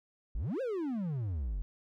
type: exponential two-way sweep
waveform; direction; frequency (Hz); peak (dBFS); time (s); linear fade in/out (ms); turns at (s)
triangle; up then down; 41.36 to 554.4 to 41.36; -30; 0.35-1.62; 0; 0.61
effects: none